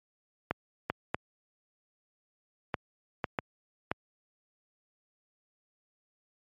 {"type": "clicks", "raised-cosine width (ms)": 0.5, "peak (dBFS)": -13, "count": 7, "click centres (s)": [0.51, 0.9, 1.145, 2.742, 3.242, 3.388, 3.915], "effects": ["high-pass 80 Hz 12 dB/octave", "MP3 64 kbps"]}